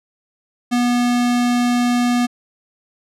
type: tone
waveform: square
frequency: 243.2 Hz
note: B3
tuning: 26 cents flat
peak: -15 dBFS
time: 0.71-2.27 s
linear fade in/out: 20 ms
effects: low-pass 10000 Hz 12 dB/octave